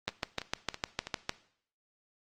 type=two click trains; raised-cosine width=0.2 ms; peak=-12 / -21 dBFS; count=9 / 4; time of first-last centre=0.08-1.294 / 0.09-1.07 s; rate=6.59 / 3.06 Hz; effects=noise-tail reverb RT60 0.6 s tail -17 dB re dry + Opus 24 kbps